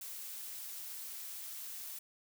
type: noise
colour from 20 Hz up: blue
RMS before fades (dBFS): -45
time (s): 0.01-1.99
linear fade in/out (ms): 5
effects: none